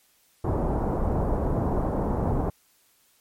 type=low-pass noise; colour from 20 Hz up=pink; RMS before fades=-25 dBFS; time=0.44-2.5 s; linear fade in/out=5 ms; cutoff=920 Hz; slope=24 dB/octave; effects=white hiss -63 dBFS RMS until 3.2 s + MP3 64 kbps